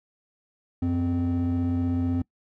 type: tone pair together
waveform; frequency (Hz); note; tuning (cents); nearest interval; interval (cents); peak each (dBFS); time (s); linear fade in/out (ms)
triangle; 91.43 / 258.4; F#2 / C4; -20 / -21; octave + tritone; 1799; -23 / -21; 0.82-2.22; 5
effects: noise-tail reverb RT60 0.1 s tail -24 dB re dry + tanh soft clip ceiling -18 dBFS